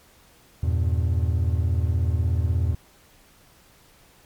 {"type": "chord", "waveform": "triangle", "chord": "E diminished", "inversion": "none", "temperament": "just", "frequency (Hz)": [82.41, 98.89, 118.67], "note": ["E2", "G2", "Bb2"], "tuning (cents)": [0, 16, 31], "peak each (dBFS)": [-19, -25, -25], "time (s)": [0.63, 2.75], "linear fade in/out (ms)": 5, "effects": ["pink hiss -55 dBFS RMS until 4.25 s", "MP3 96 kbps"]}